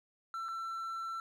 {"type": "tone with dropouts", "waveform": "triangle", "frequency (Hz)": 1342, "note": "E6", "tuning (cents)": 31, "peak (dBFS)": -35, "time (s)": [0.34, 1.2], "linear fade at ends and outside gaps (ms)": 1, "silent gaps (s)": [0.484, 0.487], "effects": []}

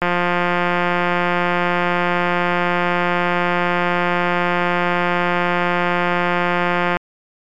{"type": "click train", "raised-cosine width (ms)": 0.5, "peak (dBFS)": -3, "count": 1224, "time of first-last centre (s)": [0.02, 6.969], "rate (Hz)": 176, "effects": ["MP3 96 kbps"]}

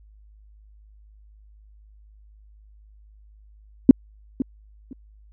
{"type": "tone with echo", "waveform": "sine", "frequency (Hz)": 261.6, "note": "C4", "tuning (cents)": 0, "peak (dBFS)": -3, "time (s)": [3.89, 3.91], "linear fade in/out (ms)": 2, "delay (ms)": 510, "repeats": 2, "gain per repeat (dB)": -15, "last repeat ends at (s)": 4.93, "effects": ["added 52 Hz sine -48 dBFS peak until 5.32 s"]}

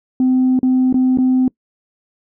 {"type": "tone with dropouts", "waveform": "sine", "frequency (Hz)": 256.9, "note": "C4", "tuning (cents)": -32, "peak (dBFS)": -9, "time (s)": [0.2, 1.48], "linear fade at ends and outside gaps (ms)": 2, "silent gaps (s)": [[0.591, 0.63], [0.927, 0.942], [1.174, 1.185]], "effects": ["noise-tail reverb RT60 0.1 s tail -25 dB re dry", "tanh soft clip ceiling -8 dBFS"]}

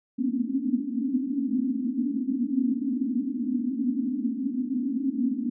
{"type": "band-pass noise", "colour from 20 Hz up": "white", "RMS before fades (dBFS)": -27, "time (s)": [0.18, 5.5], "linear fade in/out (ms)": 10, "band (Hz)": [230, 280], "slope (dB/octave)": 96, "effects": []}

